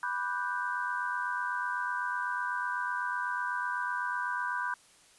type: chord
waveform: sine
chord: G major seventh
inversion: first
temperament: equal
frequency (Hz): 987.8 / 1174.7 / 1480 / 1568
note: B5 / D6 / F#6 / G6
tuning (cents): 0 / 0 / 0 / 0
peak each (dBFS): -34 / -40 / -37 / -35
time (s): 0.03-4.74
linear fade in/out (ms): 2
effects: white hiss -60 dBFS RMS until 5.18 s + resampled to 24000 Hz